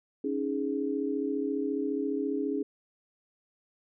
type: chord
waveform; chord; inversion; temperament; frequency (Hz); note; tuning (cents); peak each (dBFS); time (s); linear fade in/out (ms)
sine; C# suspended second; none; just; 277.2 / 311.8 / 415.8; C#4 / D#4 / G#4; 0 / +4 / +2; -31 / -34 / -32; 0.24-2.63; 5
effects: none